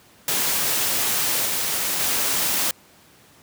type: noise with level steps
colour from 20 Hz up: white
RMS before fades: -22 / -24 / -22 dBFS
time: 0.28-2.71 s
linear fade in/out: 2 ms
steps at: 1.45 / 1.99 s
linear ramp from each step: 10 ms
effects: pink hiss -52 dBFS RMS until 3.42 s + high-pass 100 Hz 12 dB/octave